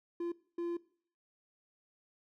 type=tone bursts at uneven times; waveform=triangle; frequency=343.5 Hz; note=F4; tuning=29 cents flat; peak=-32 dBFS; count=2; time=0.2-0.32 / 0.58-0.77 s; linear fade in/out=5 ms; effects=noise-tail reverb RT60 0.5 s tail -19 dB re dry